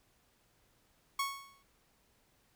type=tone with exponential decay; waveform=sawtooth; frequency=1105 Hz; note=C#6; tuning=6 cents flat; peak=-26 dBFS; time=1.19-1.63 s; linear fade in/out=5 ms; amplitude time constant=95 ms; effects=pink hiss -71 dBFS RMS until 2.55 s